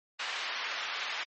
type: band-pass noise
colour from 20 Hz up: white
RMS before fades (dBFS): -36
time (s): 0.19-1.24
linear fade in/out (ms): 10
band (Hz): 940 to 3100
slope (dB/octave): 12
effects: low-pass 6000 Hz 12 dB/octave + MP3 32 kbps